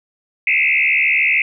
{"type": "tone with frequency modulation", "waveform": "sine", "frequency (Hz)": 2349, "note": "D7", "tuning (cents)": 0, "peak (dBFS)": -12, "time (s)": [0.47, 1.42], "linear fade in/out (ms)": 2, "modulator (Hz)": 73.7, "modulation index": 4.1, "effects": []}